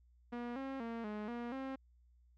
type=tone with pitch steps; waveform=sawtooth; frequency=240.2 / 269.2 / 230.6 / 210.7 / 238.3 / 266.7 Hz; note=B3 / C4 / A#3 / G#3 / A#3 / C4; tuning=-48 / +49 / -19 / +25 / +38 / +33 cents; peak=-36 dBFS; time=0.32-1.76 s; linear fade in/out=10 ms; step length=240 ms; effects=added 60 Hz sine -64 dBFS peak until 2.37 s + low-pass 2000 Hz 12 dB/octave